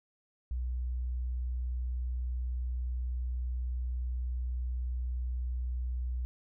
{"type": "tone", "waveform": "sine", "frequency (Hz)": 61.74, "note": "B1", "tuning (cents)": 0, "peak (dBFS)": -31, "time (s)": [0.51, 6.25], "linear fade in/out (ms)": 0, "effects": []}